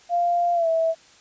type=tone with pitch glide; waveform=sine; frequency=696 to 653.2 Hz; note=F5 to E5; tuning=-6 to -16 cents; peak=-18 dBFS; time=0.09-0.95 s; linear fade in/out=50 ms; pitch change=-110 cents; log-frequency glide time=0.54-0.68 s; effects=white hiss -52 dBFS RMS until 1.2 s + resampled to 16000 Hz